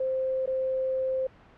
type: tone with dropouts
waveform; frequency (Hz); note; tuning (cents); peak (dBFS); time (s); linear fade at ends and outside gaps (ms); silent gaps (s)
sine; 523.3; C5; 0; -25; 0-1.27; 5; 0.46-0.474
effects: pink hiss -54 dBFS RMS until 1.57 s + low-pass 2000 Hz 12 dB/octave